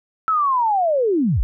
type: linear sweep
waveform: sine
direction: down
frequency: 1328 to 30.87 Hz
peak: -15 dBFS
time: 0.28-1.43 s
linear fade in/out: 0 ms
effects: none